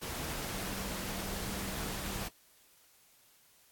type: tone in noise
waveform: sine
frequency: 194.8 Hz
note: G3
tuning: 11 cents flat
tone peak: -44 dBFS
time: 0.52-2.24 s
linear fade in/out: 20 ms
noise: pink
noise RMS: -39 dBFS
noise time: 0.01-2.29 s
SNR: -8 dB
effects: white hiss -64 dBFS RMS until 3.71 s + AAC 64 kbps